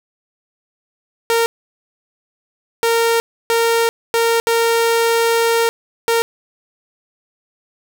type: tone bursts at uneven times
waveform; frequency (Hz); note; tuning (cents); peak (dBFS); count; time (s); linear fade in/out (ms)
sawtooth; 461.2; A#4; -19; -9; 6; 1.3-1.46 / 2.83-3.2 / 3.5-3.89 / 4.14-4.4 / 4.47-5.69 / 6.08-6.22; 0
effects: none